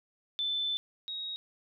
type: tone pair in turn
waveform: sine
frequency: 3523 / 3782 Hz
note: A7 / A#7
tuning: +1 / +24 cents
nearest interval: minor second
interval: 123 cents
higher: second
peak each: -29 / -35 dBFS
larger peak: first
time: 0.39-0.77 / 1.08-1.36 s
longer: first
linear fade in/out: 0 ms
effects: none